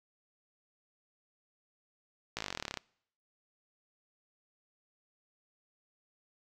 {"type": "slowing click train", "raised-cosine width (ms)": 0.2, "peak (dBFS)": -18, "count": 18, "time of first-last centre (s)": [2.37, 2.773], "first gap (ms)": 17, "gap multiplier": 1.04, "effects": ["noise-tail reverb RT60 0.7 s tail -26 dB re dry"]}